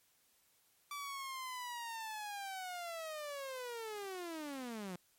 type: linear sweep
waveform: sawtooth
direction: down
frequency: 1163 to 172.5 Hz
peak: -38 dBFS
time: 0.91-4.96 s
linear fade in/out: 2 ms
effects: white hiss -72 dBFS RMS until 5.18 s + MP3 64 kbps